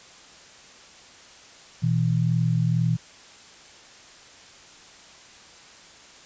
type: tone pair together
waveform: sine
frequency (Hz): 120.8 / 162.93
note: B2 / E3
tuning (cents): -38 / -20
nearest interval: perfect fourth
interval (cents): 518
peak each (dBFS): -22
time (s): 1.82-2.97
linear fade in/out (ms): 20
effects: white hiss -48 dBFS RMS until 6.25 s + resampled to 16000 Hz